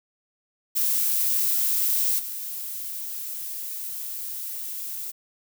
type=noise with level steps; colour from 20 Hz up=violet; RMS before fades=-23 / -33 dBFS; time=0.75-5.12 s; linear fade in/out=20 ms; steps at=2.18 s; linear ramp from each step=20 ms; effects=none